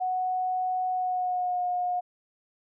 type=tone with pitch glide; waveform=sine; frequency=739 to 718.8 Hz; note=F#5 to F5; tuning=-2 to +50 cents; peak=-25 dBFS; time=0-2.01 s; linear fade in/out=20 ms; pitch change=-48 cents; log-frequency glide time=0.9-1.64 s; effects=none